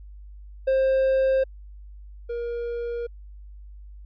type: tone pair in turn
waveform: triangle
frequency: 530 / 473 Hz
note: C5 / A#4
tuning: +22 / +25 cents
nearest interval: major second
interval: 197 cents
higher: first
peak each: -16 / -25 dBFS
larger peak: first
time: 0.67-1.44 / 2.29-3.07 s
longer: second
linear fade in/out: 10 ms
effects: added 50 Hz sine -40 dBFS peak until 4.05 s + resampled to 11025 Hz